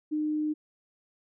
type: tone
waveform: sine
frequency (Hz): 304.5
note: D#4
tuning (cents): -37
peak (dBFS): -26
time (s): 0.11-0.54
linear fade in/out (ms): 20
effects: none